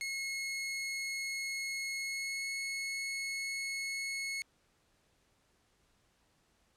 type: tone with pitch glide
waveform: sawtooth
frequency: 2172 to 2186 Hz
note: C#7 to C#7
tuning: -36 to -25 cents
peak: -32 dBFS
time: 0.01-4.42 s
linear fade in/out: 0 ms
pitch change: +11 cents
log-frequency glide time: 1.96-2.48 s
effects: pink hiss -72 dBFS RMS until 6.76 s + low-pass 10000 Hz 12 dB/octave